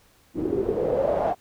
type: noise with low-pass filter sweep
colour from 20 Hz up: white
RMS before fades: -24 dBFS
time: 0.34-1.35 s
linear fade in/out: 50 ms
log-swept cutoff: 310 to 740 Hz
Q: 8.3
effects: pink hiss -59 dBFS RMS until 1.4 s